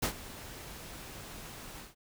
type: noise with ADSR envelope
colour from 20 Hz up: pink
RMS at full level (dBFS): -29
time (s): 0.02-1.95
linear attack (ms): 12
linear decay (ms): 91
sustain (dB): -17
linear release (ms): 150
effects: none